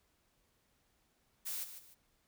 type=noise with echo; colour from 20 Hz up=blue; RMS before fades=-40 dBFS; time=1.45-1.65 s; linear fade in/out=20 ms; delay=150 ms; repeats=2; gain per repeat=-10 dB; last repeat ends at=1.95 s; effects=pink hiss -75 dBFS RMS until 2.27 s